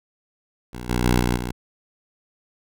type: tone with level steps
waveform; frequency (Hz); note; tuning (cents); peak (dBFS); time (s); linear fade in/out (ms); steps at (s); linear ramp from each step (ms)
10% pulse; 60.7; B1; -29; -24 / -12 / -8 / -11 / -18; 0.73-1.52; 5; 0.89 / 1.04 / 1.2 / 1.36; 10
effects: none